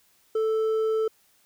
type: tone with hard clipping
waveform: sine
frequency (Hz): 440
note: A4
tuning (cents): 0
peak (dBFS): -23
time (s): 0.35-1.08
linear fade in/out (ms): 5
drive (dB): 4
effects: white hiss -63 dBFS RMS until 1.45 s